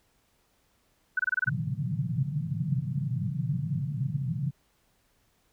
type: tone bursts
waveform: sine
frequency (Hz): 1498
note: F#6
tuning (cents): +21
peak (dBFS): -22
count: 7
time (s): 1.17-1.494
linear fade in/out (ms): 5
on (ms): 24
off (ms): 26
type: band-pass noise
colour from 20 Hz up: white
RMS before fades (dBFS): -30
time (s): 1.46-4.51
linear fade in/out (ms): 20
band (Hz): 120 to 160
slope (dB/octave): 48
effects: pink hiss -69 dBFS RMS until 5.52 s